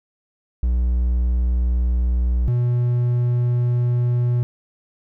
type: tone pair in turn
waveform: triangle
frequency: 60.8 / 121.6 Hz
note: B1 / B2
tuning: -26 / -26 cents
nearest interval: octave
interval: 1200 cents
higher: second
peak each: -14 / -14 dBFS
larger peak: neither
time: 0.63-2.48 / 2.48-4.43 s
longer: second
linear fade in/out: 0 ms
effects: none